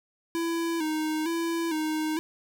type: tone with vibrato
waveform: square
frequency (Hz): 322.2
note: E4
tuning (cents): -39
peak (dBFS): -27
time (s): 0.35-2.19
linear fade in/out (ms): 0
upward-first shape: square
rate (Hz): 1.1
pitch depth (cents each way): 62
effects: none